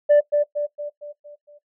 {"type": "tone with echo", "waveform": "sine", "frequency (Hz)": 587.3, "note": "D5", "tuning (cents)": 0, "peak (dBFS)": -8, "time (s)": [0.09, 0.21], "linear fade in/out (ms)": 20, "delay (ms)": 230, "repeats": 6, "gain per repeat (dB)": -6, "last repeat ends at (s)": 1.59, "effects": ["noise-tail reverb RT60 0.1 s tail -17 dB re dry", "tanh soft clip ceiling -9 dBFS"]}